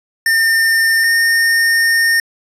square tone pair in turn, 1808 / 1829 Hz, A6 / A#6, +47 / -33 cents, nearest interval unison, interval 20 cents, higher second, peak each -11 dBFS, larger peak neither, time 0.26-1.04 / 1.04-2.2 s, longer second, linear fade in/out 2 ms, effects resampled to 32000 Hz

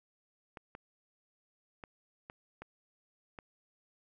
clicks, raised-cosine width 0.5 ms, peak -30 dBFS, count 6, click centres 0.572 / 0.751 / 1.838 / 2.299 / 2.62 / 3.388 s, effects none

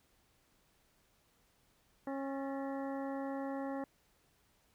harmonic tone with a mistuned harmonic, 273.1 Hz, C#4, 26 cents flat, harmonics 1 / 2 / 3 / 4 / 5 / 6 / 7, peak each -39 / -42 / -45 / -51 / -55 / -56 / -57 dBFS, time 2.07-3.84 s, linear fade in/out 2 ms, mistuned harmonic 6, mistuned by +100 cents, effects pink hiss -72 dBFS RMS until 4.74 s

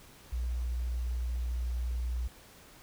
sine tone with quantisation, 60.5 Hz, B1, 35 cents flat, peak -30 dBFS, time 0.32-2.28 s, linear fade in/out 10 ms, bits 10, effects pink hiss -55 dBFS RMS until 2.82 s

